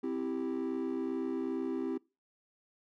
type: chord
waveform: triangle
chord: C major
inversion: none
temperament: equal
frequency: 261.6 / 329.6 / 392 Hz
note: C4 / E4 / G4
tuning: 0 / 0 / 0 cents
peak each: -33 / -34 / -35 dBFS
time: 0.03-1.98 s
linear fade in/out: 10 ms
effects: noise-tail reverb RT60 0.3 s tail -25 dB re dry + tanh soft clip ceiling -25 dBFS